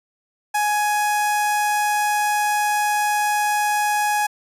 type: tone with notch filter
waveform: sawtooth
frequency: 836 Hz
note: G#5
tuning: 11 cents sharp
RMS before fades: -20 dBFS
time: 0.54-4.27 s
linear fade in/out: 10 ms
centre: 3800 Hz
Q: 1.6
effects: resampled to 32000 Hz